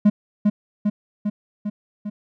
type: tone with echo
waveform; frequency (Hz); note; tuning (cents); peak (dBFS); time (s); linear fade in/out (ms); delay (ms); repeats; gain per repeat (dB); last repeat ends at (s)
triangle; 207.7; G#3; 0; -8; 0.05-0.1; 10; 400; 5; -3; 2.1
effects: none